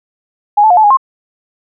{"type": "tone with pitch steps", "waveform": "sine", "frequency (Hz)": [827, 871, 714, 868, 825, 1066], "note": ["G#5", "A5", "F5", "A5", "G#5", "C6"], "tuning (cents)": [-8, -18, 38, -24, -12, 32], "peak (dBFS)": -4, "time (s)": [0.57, 0.972], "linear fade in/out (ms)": 10, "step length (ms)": 67, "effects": []}